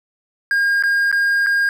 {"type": "tone with dropouts", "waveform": "triangle", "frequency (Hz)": 1618, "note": "G#6", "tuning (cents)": -46, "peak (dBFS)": -12, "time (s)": [0.51, 1.69], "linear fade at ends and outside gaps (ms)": 1, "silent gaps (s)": [[0.825, 0.836], [1.115, 1.126], [1.463, 1.468]], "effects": []}